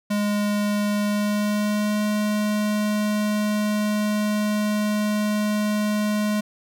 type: tone with pitch glide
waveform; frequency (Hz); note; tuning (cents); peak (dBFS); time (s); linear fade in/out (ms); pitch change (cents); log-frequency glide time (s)
square; 206.8 to 210.2; G#3 to G#3; -7 to +21; -21; 0.1-6.41; 10; +28; 1.05-2.03
effects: none